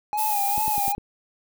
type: tone with vibrato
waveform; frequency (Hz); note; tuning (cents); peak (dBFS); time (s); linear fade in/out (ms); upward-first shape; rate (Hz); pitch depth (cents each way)
triangle; 830.6; G#5; 0; -21; 0.13-0.95; 0; sine; 2.4; 64
type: noise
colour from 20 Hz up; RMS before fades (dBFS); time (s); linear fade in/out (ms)
violet; -27; 0.17-0.93; 20
type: click train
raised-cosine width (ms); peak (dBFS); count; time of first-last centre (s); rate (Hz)
3; -23; 5; 0.58-0.981; 9.98
effects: none